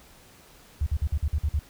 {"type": "tone bursts", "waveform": "sine", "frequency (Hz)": 73.8, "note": "D2", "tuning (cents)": 9, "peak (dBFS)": -21, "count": 8, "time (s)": [0.81, 1.593], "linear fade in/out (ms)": 5, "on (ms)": 55, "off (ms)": 49, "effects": ["pink hiss -53 dBFS RMS until 1.69 s"]}